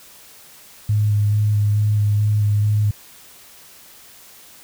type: tone with vibrato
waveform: sine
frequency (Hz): 104.6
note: G#2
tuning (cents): +13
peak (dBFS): -14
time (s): 0.89-2.91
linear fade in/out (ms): 5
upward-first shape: square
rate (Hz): 2.3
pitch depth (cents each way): 13
effects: white hiss -45 dBFS RMS until 4.63 s